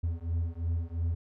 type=beating tone pair; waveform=triangle; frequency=82.41 / 85.31 Hz; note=E2 / F2; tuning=0 / -40 cents; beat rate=2.9 Hz; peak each=-30 dBFS; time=0.03-1.15 s; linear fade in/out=10 ms; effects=none